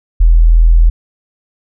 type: tone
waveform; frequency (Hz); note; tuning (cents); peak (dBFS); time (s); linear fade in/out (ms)
sine; 41.2; E1; 0; -3; 0.2-0.9; 10
effects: none